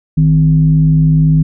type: tone with frequency modulation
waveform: sine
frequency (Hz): 155.9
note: D#3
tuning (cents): +4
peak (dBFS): -6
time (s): 0.17-1.43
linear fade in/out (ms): 10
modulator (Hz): 102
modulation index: 0.46
effects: none